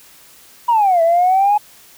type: exponential two-way sweep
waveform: sine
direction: down then up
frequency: 978 to 654 to 845 Hz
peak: -9 dBFS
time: 0.68-1.58 s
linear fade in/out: 10 ms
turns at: 1.02 s
effects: tanh soft clip ceiling -6 dBFS + white hiss -45 dBFS RMS until 1.97 s